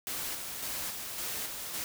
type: noise with tremolo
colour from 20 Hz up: white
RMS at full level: -36 dBFS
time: 0.07-1.84 s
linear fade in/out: 0 ms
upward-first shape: square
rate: 1.8 Hz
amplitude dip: 35%
effects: none